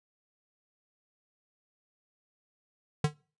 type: tone with exponential decay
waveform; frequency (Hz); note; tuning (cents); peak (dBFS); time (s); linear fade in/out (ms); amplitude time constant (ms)
square; 149.7; D3; +33; -21; 3.04-3.14; 5; 20
effects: noise-tail reverb RT60 0.4 s tail -25 dB re dry + resampled to 22050 Hz